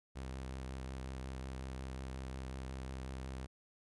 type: tone with vibrato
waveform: sawtooth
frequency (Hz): 65.41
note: C2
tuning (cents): 0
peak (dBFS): -38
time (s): 0.15-3.47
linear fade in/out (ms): 20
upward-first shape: sine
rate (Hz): 5.5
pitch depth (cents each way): 27
effects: resampled to 24000 Hz